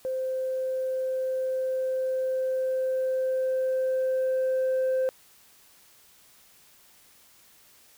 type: tone with level ramp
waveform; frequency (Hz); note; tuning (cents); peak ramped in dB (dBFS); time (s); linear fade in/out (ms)
sine; 520; C5; -11; -26 to -20; 0.05-5.09; 0
effects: tanh soft clip ceiling -21 dBFS + white hiss -57 dBFS RMS until 7.97 s